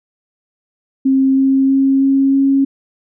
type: tone with pitch steps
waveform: sine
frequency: 267.1 / 268.6 / 270.2 / 271.8 / 273.3 Hz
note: C4 / C4 / C#4 / C#4 / C#4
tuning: +36 / +46 / -44 / -34 / -24 cents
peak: -9 dBFS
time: 1.05-2.65 s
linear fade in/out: 10 ms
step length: 320 ms
effects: none